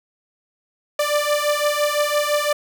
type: beating tone pair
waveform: sawtooth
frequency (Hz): 587.3 / 593.2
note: D5 / D5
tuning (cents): 0 / +17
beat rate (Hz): 5.9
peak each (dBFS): -17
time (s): 0.99-2.53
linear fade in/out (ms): 5
effects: none